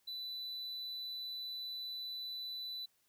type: tone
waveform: triangle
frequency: 3985 Hz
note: B7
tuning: 15 cents sharp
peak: -39 dBFS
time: 0.07-2.86 s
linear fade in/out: 10 ms
effects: white hiss -75 dBFS RMS until 3.08 s